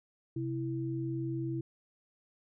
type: tone pair together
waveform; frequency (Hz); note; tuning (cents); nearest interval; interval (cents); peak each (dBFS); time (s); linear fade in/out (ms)
sine; 130.81 / 329.6; C3 / E4; 0 / 0; octave + major third; 1600; -35 / -35; 0.36-1.61; 5
effects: none